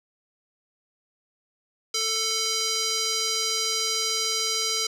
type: tone with band-pass filter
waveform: square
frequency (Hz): 443.3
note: A4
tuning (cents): +13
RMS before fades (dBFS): -26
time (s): 1.94-4.87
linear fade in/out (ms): 5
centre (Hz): 5200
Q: 2.3
effects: none